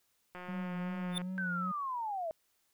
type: click train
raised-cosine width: 0.5 ms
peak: -31 dBFS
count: 157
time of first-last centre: 0.35-1.217 s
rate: 180 Hz
type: tone with vibrato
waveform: triangle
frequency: 181.6 Hz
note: F#3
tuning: 32 cents flat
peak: -34 dBFS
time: 0.48-1.72 s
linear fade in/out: 10 ms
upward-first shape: sine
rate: 2.6 Hz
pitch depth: 56 cents each way
type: tone with exponential growth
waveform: square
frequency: 3562 Hz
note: A7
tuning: 21 cents sharp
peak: -30 dBFS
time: 1.11-1.18 s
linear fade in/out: 2 ms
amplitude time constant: 15 ms
type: linear sweep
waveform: sine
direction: down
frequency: 1568 to 622.3 Hz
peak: -34 dBFS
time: 1.38-2.31 s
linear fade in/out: 0 ms
effects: white hiss -75 dBFS RMS until 2.73 s